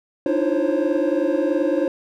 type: tone cluster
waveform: triangle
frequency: 295.6 / 314 / 344.2 / 526 / 549 Hz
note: D4 / D#4 / F4 / C5 / C#5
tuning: +11 / +16 / -25 / +9 / -17 cents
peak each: -22 dBFS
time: 0.26-1.88 s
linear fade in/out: 2 ms
effects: tanh soft clip ceiling -5 dBFS